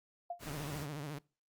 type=tone with exponential decay; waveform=sine; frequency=698.5 Hz; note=F5; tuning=in tune; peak=-34 dBFS; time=0.3-0.43 s; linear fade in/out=5 ms; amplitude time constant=28 ms
type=noise; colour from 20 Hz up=pink; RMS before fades=-47 dBFS; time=0.39-0.87 s; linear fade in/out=50 ms
type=tone with vibrato; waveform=sawtooth; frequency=146.83 Hz; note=D3; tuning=in tune; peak=-36 dBFS; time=0.46-1.19 s; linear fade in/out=10 ms; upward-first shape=sine; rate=14 Hz; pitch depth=110 cents each way
effects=noise-tail reverb RT60 0.3 s tail -22 dB re dry + Opus 48 kbps